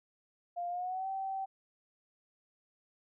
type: tone with pitch glide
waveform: sine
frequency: 700 to 772.2 Hz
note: F5 to G5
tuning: +4 to -26 cents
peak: -34 dBFS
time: 0.56-1.46 s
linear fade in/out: 20 ms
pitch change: +170 cents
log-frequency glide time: 0.69-1.08 s
effects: none